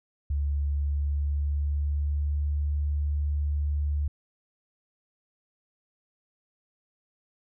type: tone with pitch glide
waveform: sine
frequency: 71.7 to 73.16 Hz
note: D2 to D2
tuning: -41 to -6 cents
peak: -24 dBFS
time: 0.3-4.08 s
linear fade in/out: 5 ms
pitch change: +35 cents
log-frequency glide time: 0.72-2.49 s
effects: none